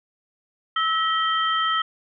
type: tone cluster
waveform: sine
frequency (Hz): 1304 / 1912 / 3137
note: E6 / A#6 / G7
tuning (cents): -19 / +43 / +1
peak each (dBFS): -21 / -28 / -26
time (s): 0.76-1.82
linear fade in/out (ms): 5
effects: none